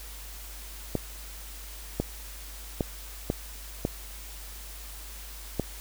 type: clicks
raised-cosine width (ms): 2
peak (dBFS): -12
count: 6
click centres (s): 0.953 / 2 / 2.808 / 3.301 / 3.851 / 5.597
effects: added 50 Hz sine -42 dBFS peak until 5.8 s + white hiss -45 dBFS RMS until 5.8 s